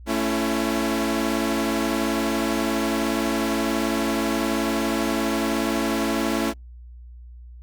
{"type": "chord", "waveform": "sawtooth", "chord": "A major", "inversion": "none", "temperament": "equal with one note detuned", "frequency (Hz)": [220, 277.2, 336], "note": ["A3", "C#4", "E4"], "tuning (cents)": [0, 0, 33], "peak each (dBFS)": -22, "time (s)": [0.06, 6.54], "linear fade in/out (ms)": 50, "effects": ["added 60 Hz sine -39 dBFS peak until 7.62 s", "Opus 48 kbps"]}